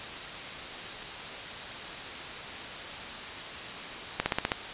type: slowing click train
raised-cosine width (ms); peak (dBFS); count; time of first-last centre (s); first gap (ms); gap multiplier
0.3; -9; 6; 4.2-4.519; 60; 1.03
effects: white hiss -38 dBFS RMS until 4.73 s + resampled to 8000 Hz